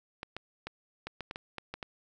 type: clicks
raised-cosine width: 0.3 ms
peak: -22 dBFS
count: 10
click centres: 0.231 / 0.366 / 0.67 / 1.07 / 1.207 / 1.311 / 1.359 / 1.583 / 1.74 / 1.828 s
effects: none